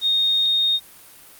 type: tone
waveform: sine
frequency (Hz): 3700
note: A#7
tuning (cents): -14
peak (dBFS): -16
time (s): 0.01-0.8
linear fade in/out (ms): 50
effects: white hiss -46 dBFS RMS until 1.39 s + Opus 48 kbps

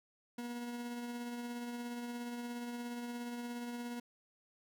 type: tone with tremolo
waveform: 40% pulse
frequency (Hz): 240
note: B3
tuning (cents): -49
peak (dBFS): -38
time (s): 0.38-4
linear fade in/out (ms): 5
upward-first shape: triangle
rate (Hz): 17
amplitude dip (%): 35
effects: none

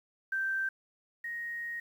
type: tone pair in turn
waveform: sine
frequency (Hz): 1563 / 1873.1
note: G6 / A#6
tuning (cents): -6 / +8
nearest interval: minor third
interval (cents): 314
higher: second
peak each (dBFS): -29 / -35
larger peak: first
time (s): 0.32-0.69 / 1.24-1.8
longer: second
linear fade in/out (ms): 5
effects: 10-bit

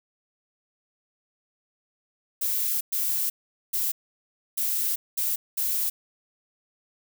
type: noise bursts at uneven times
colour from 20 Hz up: violet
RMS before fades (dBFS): -26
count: 6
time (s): 2.41-2.81 / 2.92-3.3 / 3.73-3.92 / 4.57-4.96 / 5.17-5.36 / 5.57-5.9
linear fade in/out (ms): 10
effects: none

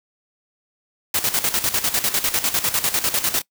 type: noise with tremolo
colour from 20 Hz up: white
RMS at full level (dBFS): -19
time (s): 1.14-3.42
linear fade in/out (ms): 5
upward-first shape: square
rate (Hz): 10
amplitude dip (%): 70
effects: noise-tail reverb RT60 0.1 s tail -22 dB re dry

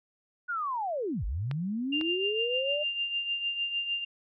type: linear two-way sweep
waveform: sine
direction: down then up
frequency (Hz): 1480 to 43.65 to 608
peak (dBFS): -29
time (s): 0.48-2.84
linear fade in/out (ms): 20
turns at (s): 1.25
type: clicks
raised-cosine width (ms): 0.3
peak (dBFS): -22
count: 2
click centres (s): 1.513 / 2.012
type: tone with tremolo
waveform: sine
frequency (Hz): 2794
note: F7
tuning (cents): 0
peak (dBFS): -26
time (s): 1.92-4.05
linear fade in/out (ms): 10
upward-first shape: triangle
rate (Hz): 6.6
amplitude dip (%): 65
effects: none

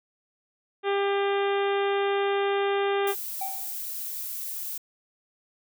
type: harmonic tone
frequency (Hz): 398.7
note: G4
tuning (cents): +29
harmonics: 1 / 2 / 3 / 4 / 5 / 6 / 7 / 8 / 9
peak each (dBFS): -24 / -30 / -34 / -36 / -38 / -40 / -41 / -42 / -43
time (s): 0.83-3.15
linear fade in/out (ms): 50
type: noise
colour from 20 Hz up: violet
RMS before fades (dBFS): -34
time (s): 3.07-4.78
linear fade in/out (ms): 5
type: tone with exponential decay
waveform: triangle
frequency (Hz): 775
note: G5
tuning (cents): -20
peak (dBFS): -26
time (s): 3.41-3.82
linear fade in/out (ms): 5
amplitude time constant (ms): 87
effects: none

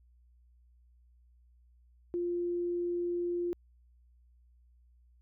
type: tone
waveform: sine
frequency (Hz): 349.2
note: F4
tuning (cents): 0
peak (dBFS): -30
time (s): 2.14-3.53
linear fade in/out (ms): 0
effects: added 60 Hz sine -60 dBFS peak until 5.21 s

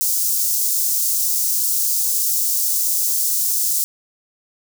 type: high-pass noise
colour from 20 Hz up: white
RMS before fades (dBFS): -19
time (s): 0.01-3.84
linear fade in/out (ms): 0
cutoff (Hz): 5600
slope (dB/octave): 24
effects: none

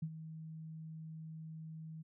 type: tone with ADSR envelope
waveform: sine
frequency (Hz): 159.2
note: D#3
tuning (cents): +40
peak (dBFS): -34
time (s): 0.02-2.03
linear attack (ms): 8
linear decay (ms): 60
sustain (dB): -11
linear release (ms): 19
effects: none

